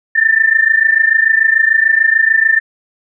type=tone pair together; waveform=sine; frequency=1774.2 / 1801 Hz; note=A6 / A6; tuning=+14 / +40 cents; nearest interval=unison; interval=26 cents; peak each=-11 dBFS; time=0.15-2.6 s; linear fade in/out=10 ms; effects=none